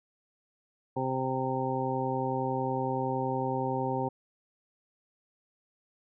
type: harmonic tone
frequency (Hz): 130.81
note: C3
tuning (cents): 0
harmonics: 1 / 2 / 3 / 4 / 6 / 7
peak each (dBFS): -35 / -35 / -35 / -35 / -35 / -35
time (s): 0.96-4.09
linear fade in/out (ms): 10
effects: none